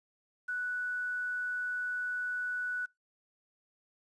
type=tone with quantisation; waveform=sine; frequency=1480 Hz; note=F#6; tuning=in tune; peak=-32 dBFS; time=0.48-2.86 s; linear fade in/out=10 ms; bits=10; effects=noise-tail reverb RT60 0.2 s tail -25 dB re dry + resampled to 22050 Hz